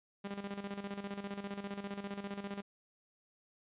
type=tone with tremolo; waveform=sawtooth; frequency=200 Hz; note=G3; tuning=35 cents sharp; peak=-34 dBFS; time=0.24-2.62 s; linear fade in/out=10 ms; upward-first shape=square; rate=15 Hz; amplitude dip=65%; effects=resampled to 8000 Hz